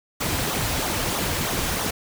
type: noise with flanger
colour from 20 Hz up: pink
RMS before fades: -25 dBFS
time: 0.2-1.91 s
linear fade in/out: 10 ms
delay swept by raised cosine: 0.39 to 5.39 ms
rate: 3.1 Hz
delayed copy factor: -0.6
effects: none